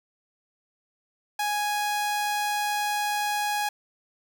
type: tone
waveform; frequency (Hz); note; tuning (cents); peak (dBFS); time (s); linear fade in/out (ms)
sawtooth; 830.6; G#5; 0; -21; 1.39-3.69; 5
effects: none